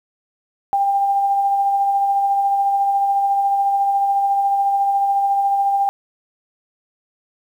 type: tone with tremolo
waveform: sine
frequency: 795 Hz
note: G5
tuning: 24 cents sharp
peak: -13 dBFS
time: 0.73-5.89 s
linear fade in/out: 0 ms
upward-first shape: sine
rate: 14 Hz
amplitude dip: 30%
effects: 8-bit